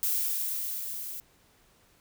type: noise with level ramp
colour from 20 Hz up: violet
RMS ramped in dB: -27 to -39 dBFS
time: 0.03-1.2 s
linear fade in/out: 0 ms
effects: pink hiss -63 dBFS RMS until 2 s